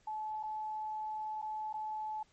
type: tone with dropouts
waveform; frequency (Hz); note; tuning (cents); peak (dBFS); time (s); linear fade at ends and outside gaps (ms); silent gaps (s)
sine; 862; A5; -36; -36; 0.07-2.23; 5; 0.43-0.434 / 1.417-1.424 / 1.729-1.739
effects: pink hiss -69 dBFS RMS until 2.32 s + MP3 32 kbps